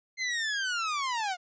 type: linear sweep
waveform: sawtooth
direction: down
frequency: 2095 to 698.5 Hz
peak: -25 dBFS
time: 0.17-1.37 s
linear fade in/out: 50 ms
effects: resampled to 16000 Hz